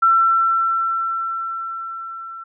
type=tone with level ramp; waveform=sine; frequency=1345 Hz; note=E6; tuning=34 cents sharp; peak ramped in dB=-10 to -31 dBFS; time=0.02-2.44 s; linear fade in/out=10 ms; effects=none